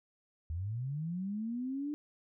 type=linear sweep; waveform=sine; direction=up; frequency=75.9 to 300 Hz; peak=-34 dBFS; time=0.5-1.94 s; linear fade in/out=0 ms; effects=none